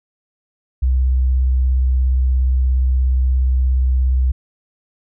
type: tone with vibrato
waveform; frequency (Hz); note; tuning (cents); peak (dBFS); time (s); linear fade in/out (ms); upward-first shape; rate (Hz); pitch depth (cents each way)
sine; 64.1; C2; -35; -12; 0.82-4.32; 10; sine; 17; 24
effects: none